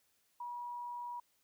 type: tone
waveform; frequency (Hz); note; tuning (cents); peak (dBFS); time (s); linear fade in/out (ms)
sine; 965; B5; -40; -40; 0.4-1.2; 5
effects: white hiss -75 dBFS RMS until 1.43 s